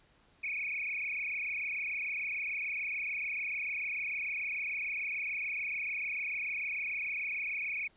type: tone with frequency modulation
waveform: sine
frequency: 2350 Hz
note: D7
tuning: 1 cent sharp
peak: -33 dBFS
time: 0.43-7.88 s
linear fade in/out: 10 ms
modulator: 26.8 Hz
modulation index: 6
effects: pink hiss -66 dBFS RMS until 7.96 s + resampled to 8000 Hz